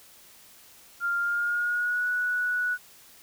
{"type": "tone with pitch glide", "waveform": "sine", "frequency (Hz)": [1396.9, 1472.3], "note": ["F6", "F#6"], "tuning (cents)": [0, -9], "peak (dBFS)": -24, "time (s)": [1, 2.78], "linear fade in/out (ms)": 50, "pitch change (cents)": 91, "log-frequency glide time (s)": [1.19, 2.08], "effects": ["white hiss -53 dBFS RMS until 3.22 s"]}